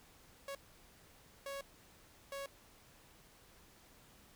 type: tone bursts at uneven times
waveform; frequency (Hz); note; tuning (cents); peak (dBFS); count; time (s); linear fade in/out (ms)
sawtooth; 554.4; C#5; 0; -38; 3; 0.48-0.55 / 1.46-1.61 / 2.32-2.46; 2
effects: pink hiss -63 dBFS RMS until 4.35 s